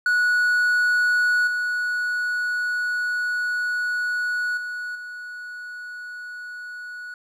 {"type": "tone with level steps", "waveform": "triangle", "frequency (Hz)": 1466, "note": "F#6", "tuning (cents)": -16, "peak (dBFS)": [-15, -20, -26, -31], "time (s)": [0.06, 7.14], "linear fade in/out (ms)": 2, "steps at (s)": [1.47, 4.57, 4.95], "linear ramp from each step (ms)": 5, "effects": []}